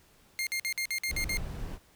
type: tone bursts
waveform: sawtooth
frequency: 2119 Hz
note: C7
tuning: 21 cents sharp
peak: -26 dBFS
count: 8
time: 0.39-1.371 s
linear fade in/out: 0 ms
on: 78 ms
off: 51 ms
type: noise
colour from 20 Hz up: brown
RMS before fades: -36 dBFS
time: 1.08-1.79 s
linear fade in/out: 50 ms
effects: pink hiss -62 dBFS RMS until 1.95 s